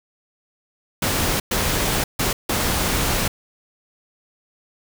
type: noise bursts at uneven times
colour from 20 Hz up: pink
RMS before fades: -21 dBFS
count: 4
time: 1.02-1.4 / 1.51-2.04 / 2.19-2.33 / 2.49-3.28 s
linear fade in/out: 5 ms
effects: none